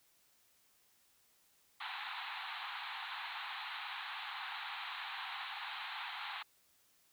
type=band-pass noise; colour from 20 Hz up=pink; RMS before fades=-44 dBFS; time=1.8-6.43 s; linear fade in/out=10 ms; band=770 to 4100 Hz; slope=96 dB/octave; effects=white hiss -71 dBFS RMS until 7.12 s